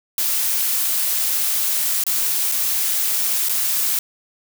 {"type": "noise with dropouts", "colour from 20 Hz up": "blue", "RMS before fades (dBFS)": -20, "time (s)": [0.18, 3.99], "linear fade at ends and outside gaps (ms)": 1, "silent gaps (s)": [[2.038, 2.066], [2.516, 2.521], [3.487, 3.494]], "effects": []}